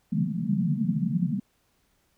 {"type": "band-pass noise", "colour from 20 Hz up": "white", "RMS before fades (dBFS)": -26, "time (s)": [0.12, 1.4], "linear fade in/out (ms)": 10, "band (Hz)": [140, 230], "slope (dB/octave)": 96, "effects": ["pink hiss -69 dBFS RMS until 2.17 s"]}